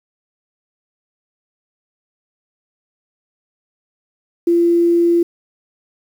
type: tone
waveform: sine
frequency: 342.1 Hz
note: F4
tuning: 36 cents flat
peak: -10 dBFS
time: 4.47-5.23 s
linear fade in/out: 5 ms
effects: 7-bit